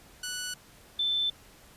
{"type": "tone pair in turn", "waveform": ["10% pulse", "sine"], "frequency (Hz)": [1480, 3533], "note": ["F#6", "A7"], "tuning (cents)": [0, 6], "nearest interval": "octave + minor third", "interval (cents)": 1506, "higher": "second", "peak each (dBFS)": -25, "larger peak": "neither", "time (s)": [[0.23, 0.54], [0.99, 1.3]], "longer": "neither", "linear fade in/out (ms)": 5, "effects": ["pink hiss -55 dBFS RMS until 1.76 s", "resampled to 32000 Hz"]}